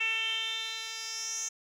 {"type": "tone with band-pass filter sweep", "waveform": "10% pulse", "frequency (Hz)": 447.2, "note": "A4", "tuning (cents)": 28, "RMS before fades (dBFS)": -34, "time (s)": [0, 1.49], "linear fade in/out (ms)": 10, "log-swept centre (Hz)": [2600, 6400], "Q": 6.7, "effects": []}